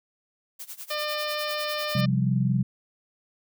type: noise with tremolo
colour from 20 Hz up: blue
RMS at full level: -37 dBFS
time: 0.59-2.01 s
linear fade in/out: 10 ms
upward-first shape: sine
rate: 10 Hz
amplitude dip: 90%
type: harmonic tone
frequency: 601 Hz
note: D5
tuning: 40 cents sharp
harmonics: 1 / 2 / 3 / 4 / 5 / 6 / 7 / 8 / 9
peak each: -31 / -34 / -36 / -37 / -38 / -39 / -39 / -40 / -41 dBFS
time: 0.9-2.06 s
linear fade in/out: 10 ms
type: chord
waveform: sine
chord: C suspended fourth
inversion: none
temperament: equal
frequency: 130.81 / 174.61 / 196 Hz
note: C3 / F3 / G3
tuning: 0 / 0 / 0 cents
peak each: -23 / -27 / -26 dBFS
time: 1.95-2.63 s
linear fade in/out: 5 ms
effects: none